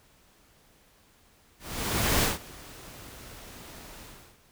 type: noise with ADSR envelope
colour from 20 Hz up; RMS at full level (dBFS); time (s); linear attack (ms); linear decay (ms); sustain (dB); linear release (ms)
pink; -23; 1.59-4.4; 640; 150; -23; 370
effects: pink hiss -61 dBFS RMS until 4.51 s